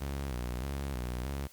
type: tone with vibrato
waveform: sawtooth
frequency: 65 Hz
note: C2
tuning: 11 cents flat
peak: -30 dBFS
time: 0-1.48 s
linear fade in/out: 20 ms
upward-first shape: square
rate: 1.6 Hz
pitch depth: 110 cents each way
effects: white hiss -58 dBFS RMS until 1.52 s + Opus 48 kbps